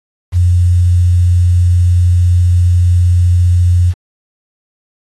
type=tone with quantisation; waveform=sine; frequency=88.5 Hz; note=F2; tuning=23 cents sharp; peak=-6 dBFS; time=0.32-3.94 s; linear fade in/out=50 ms; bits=6; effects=AAC 32 kbps